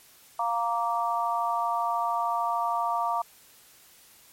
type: chord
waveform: sine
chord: Bb major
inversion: second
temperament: just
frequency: 699.2 / 932.3 / 1165.4 Hz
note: F5 / Bb5 / D6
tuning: +2 / 0 / -14 cents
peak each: -29 / -28 / -29 dBFS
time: 0.39-3.22 s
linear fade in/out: 5 ms
effects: white hiss -55 dBFS RMS until 4.32 s + MP3 64 kbps